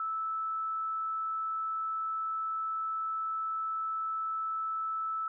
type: tone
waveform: sine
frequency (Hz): 1312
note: E6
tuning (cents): -9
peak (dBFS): -31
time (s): 0-5.28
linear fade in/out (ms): 2
effects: none